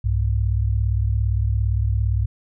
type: tone pair together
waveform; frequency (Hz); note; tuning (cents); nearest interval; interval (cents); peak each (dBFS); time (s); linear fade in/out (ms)
sine; 64.79 / 102.3; C2 / G#2; -16 / -26; minor sixth; 790; -20; 0.04-2.26; 10
effects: none